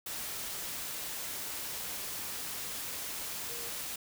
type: tone in noise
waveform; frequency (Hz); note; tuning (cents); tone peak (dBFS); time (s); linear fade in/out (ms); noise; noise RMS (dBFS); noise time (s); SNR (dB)
sine; 470.6; A#4; +16; -48; 3.49-3.7; 5; white; -39; 0.06-3.96; -12
effects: none